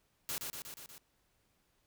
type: noise with echo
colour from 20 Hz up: white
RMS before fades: -38 dBFS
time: 0.29-0.38 s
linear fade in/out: 0 ms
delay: 120 ms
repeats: 5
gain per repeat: -3 dB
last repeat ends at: 0.98 s
effects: pink hiss -75 dBFS RMS until 1.86 s